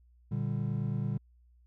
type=chord; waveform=triangle; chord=G minor; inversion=first; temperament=just; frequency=117.6 / 147 / 196 Hz; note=Bb2 / D3 / G3; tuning=+16 / +2 / 0 cents; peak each=-31 / -32 / -34 dBFS; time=0.31-1.18 s; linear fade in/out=10 ms; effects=added 60 Hz sine -59 dBFS peak until 1.66 s